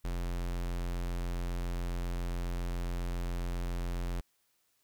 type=tone; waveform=square; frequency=43.66 Hz; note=F1; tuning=in tune; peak=-33 dBFS; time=0.04-4.21 s; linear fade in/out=10 ms; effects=white hiss -74 dBFS RMS until 4.83 s